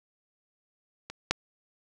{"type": "clicks", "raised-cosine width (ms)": 0.2, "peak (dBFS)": [-21, -6], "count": 2, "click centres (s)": [1.1, 1.31], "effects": []}